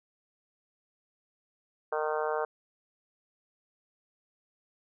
harmonic tone, 153.7 Hz, D#3, 21 cents flat, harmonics 3 / 4 / 5 / 6 / 7 / 8 / 9 / 10, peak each -32 / -34 / -36 / -38 / -39 / -40 / -41 / -42 dBFS, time 1.92-2.45 s, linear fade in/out 5 ms, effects none

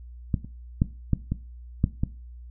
clicks, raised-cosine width 5 ms, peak -10 / -25 / -7 / -8 / -13 / -7 / -11 dBFS, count 7, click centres 0.342 / 0.446 / 0.819 / 1.133 / 1.32 / 1.841 / 2.035 s, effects noise-tail reverb RT60 0.3 s tail -17 dB re dry + added 60 Hz sine -40 dBFS peak until 2.5 s

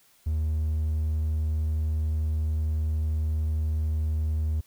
triangle tone, 77.78 Hz, D#2, in tune, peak -21 dBFS, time 0.26-4.61 s, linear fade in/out 10 ms, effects tanh soft clip ceiling -17 dBFS + white hiss -61 dBFS RMS until 4.66 s

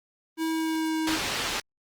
square tone with pitch glide, 322.7 to 317.7 Hz, E4 to D#4, -37 to +36 cents, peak -26 dBFS, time 0.37-1.19 s, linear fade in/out 50 ms, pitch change -27 cents, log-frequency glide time 0.47-0.96 s
white low-pass noise, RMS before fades -30 dBFS, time 1.07-1.6 s, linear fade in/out 2 ms, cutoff 4400 Hz, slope 12 dB/octave
effects Opus 24 kbps

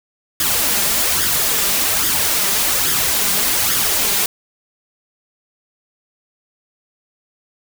white noise with flanger, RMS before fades -17 dBFS, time 0.4-4.26 s, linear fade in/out 2 ms, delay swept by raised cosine 0.59 to 5.09 ms, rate 1.2 Hz, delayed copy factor +0.55, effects none

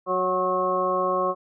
harmonic tone with a mistuned harmonic, 184.5 Hz, F#3, 5 cents flat, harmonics 1 / 2 / 3 / 4 / 6 / 7, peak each -36 / -28 / -26 / -31 / -24 / -36 dBFS, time 0.06-1.35 s, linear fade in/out 50 ms, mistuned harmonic 6, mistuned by -30 cents, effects none

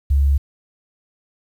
sine tone, 69.8 Hz, C#2, 13 cents sharp, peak -12 dBFS, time 0.1-0.38 s, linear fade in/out 10 ms, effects 8-bit

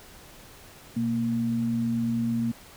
sine tone pair together, 122.7 / 231.6 Hz, B2 / A#3, -11 / -11 cents, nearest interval major seventh, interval 1100 cents, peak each -32 / -24 dBFS, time 0.96-2.52 s, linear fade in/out 10 ms, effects pink hiss -49 dBFS RMS until 2.76 s

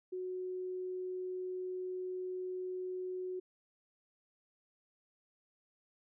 sine tone, 368 Hz, F#4, 9 cents flat, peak -37 dBFS, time 0.12-3.4 s, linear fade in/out 10 ms, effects none

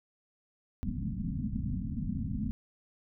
white low-pass noise, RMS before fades -34 dBFS, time 0.83-2.51 s, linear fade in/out 0 ms, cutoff 260 Hz, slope 96 dB/octave, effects none

